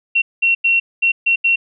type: tone bursts at uneven times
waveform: sine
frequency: 2728 Hz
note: F7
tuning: 41 cents flat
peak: -11 dBFS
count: 6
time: 0.15-0.22 / 0.42-0.55 / 0.64-0.8 / 1.02-1.12 / 1.26-1.36 / 1.44-1.56 s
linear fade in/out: 10 ms
effects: none